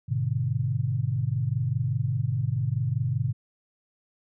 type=chord; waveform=sine; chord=G# diminished; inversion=none; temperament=just; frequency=103.83 / 124.59 / 149.51 Hz; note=G#2 / B2 / D3; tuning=0 / +16 / +31 cents; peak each=-29 / -26 / -30 dBFS; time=0.08-3.33 s; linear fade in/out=20 ms; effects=none